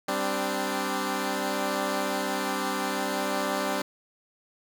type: chord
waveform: 10% pulse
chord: G suspended fourth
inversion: none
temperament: equal with one note detuned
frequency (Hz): 196 / 259.4 / 293.7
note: G3 / C4 / D4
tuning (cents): 0 / -15 / 0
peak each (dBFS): -23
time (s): 0.08-3.82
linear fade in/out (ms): 5
effects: none